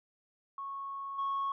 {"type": "tone with level steps", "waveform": "sine", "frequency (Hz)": 1101, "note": "C#6", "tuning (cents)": -12, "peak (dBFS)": [-37, -29], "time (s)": [0.58, 1.52], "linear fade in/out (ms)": 2, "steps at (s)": 1.18, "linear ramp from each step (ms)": 10, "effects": ["tanh soft clip ceiling -28 dBFS"]}